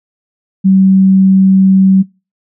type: tone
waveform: sine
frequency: 191.1 Hz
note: G3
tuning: 44 cents flat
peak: -4 dBFS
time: 0.64-2.03 s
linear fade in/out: 20 ms
effects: noise-tail reverb RT60 0.3 s tail -24 dB re dry